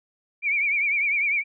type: tone with vibrato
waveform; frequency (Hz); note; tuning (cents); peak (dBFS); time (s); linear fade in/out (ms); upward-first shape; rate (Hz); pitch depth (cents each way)
sine; 2301; D7; -36; -20; 0.42-1.44; 50; triangle; 10; 110
effects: none